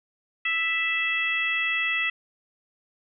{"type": "harmonic tone", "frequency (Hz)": 659.3, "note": "E5", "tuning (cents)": 0, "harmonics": [2, 3, 4, 5], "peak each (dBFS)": [-35, -26, -26, -34], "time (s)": [0.45, 2.1], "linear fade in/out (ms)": 5, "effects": []}